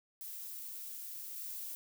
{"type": "noise with level steps", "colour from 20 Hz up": "violet", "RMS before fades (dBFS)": [-45, -43], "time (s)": [0.21, 1.75], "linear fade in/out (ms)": 0, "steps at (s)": 1.36, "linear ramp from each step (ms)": 2, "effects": []}